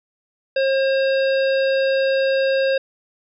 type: harmonic tone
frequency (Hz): 537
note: C5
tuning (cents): +45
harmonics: 1 / 3 / 5 / 7 / 9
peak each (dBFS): -16 / -26 / -30 / -33 / -35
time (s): 0.56-2.78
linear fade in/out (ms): 5
effects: none